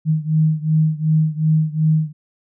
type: beating tone pair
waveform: sine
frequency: 155.56 / 158.26 Hz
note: D#3 / D#3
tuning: 0 / +30 cents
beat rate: 2.7 Hz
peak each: -16 / -18 dBFS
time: 0.05-2.13 s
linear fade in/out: 50 ms
effects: none